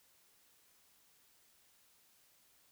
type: silence
effects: white hiss -69 dBFS RMS until 2.71 s